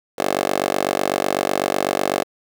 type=tone with high-pass filter; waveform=10% pulse; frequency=48 Hz; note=G1; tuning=36 cents flat; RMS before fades=-21 dBFS; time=0.18-2.24 s; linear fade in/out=10 ms; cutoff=480 Hz; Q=4.2; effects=7-bit